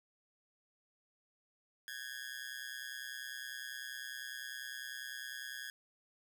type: tone with amplitude modulation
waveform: sawtooth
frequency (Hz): 1661.2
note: G#6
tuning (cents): 0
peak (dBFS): -35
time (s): 1.88-5.7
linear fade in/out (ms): 0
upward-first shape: sine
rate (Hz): 130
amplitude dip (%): 100
effects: none